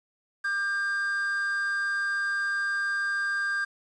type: tone pair together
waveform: triangle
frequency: 1196 / 1596.5 Hz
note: D6 / G6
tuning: +31 / +31 cents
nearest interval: perfect fourth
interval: 500 cents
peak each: -35 / -24 dBFS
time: 0.44-3.65 s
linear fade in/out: 10 ms
effects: resampled to 22050 Hz + 9-bit